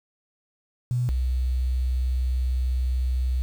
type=tone pair in turn; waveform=sine; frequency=123 / 63.27 Hz; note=B2 / B1; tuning=-7 / +43 cents; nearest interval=octave; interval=1150 cents; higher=first; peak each=-21 dBFS; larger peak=neither; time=0.91-1.09 / 1.09-3.42 s; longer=second; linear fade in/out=0 ms; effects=8-bit